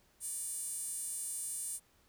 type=tone with high-pass filter; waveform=sawtooth; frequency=587.3 Hz; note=D5; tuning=in tune; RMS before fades=-40 dBFS; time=0.2-1.8 s; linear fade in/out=50 ms; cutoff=9000 Hz; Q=5.9; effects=pink hiss -69 dBFS RMS until 2.08 s